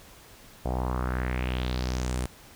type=tone with low-pass filter sweep; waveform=sawtooth; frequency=62.6 Hz; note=B1; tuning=24 cents sharp; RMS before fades=-29 dBFS; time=0.65-2.26 s; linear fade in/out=5 ms; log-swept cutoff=690 to 10000 Hz; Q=3.2; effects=pink hiss -51 dBFS RMS until 2.55 s